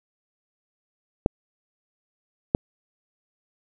clicks, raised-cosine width 2 ms, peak -4 dBFS, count 2, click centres 1.261 / 2.549 s, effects none

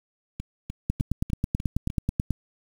two click trains, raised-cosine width 5 ms, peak -21 / -11 dBFS, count 6 / 14, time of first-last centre 0.4-1.902 / 0.9-2.307 s, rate 3.33 / 9.24 Hz, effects 7-bit

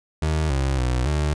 30% pulse tone with pitch steps, 77.9 / 67.3 / 62.3 / 74.8 Hz, D#2 / C2 / B1 / D2, +3 / +49 / +16 / +32 cents, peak -17 dBFS, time 0.22-1.34 s, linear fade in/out 5 ms, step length 280 ms, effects resampled to 22050 Hz

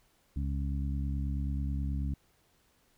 harmonic tone, 69.3 Hz, C#2, in tune, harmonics 1 / 2 / 3 / 4, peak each -31 / -37 / -41 / -43 dBFS, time 0.36-2.14 s, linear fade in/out 5 ms, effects pink hiss -69 dBFS RMS until 2.97 s

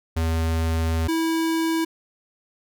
square tone pair in turn, 81.5 / 326 Hz, E2 / E4, -19 / -19 cents, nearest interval 2 octaves, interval 2400 cents, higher second, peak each -21 dBFS, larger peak neither, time 0.16-1.08 / 1.08-1.85 s, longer first, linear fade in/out 10 ms, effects none

